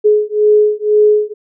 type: beating tone pair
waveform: sine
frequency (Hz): 421 / 423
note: G#4 / G#4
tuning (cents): +24 / +32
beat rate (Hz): 2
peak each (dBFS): -11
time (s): 0.04-1.34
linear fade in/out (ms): 20
effects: none